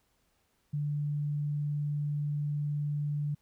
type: tone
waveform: sine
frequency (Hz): 146.83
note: D3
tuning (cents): 0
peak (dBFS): -29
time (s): 0.73-3.35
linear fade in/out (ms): 10
effects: pink hiss -73 dBFS RMS until 3.41 s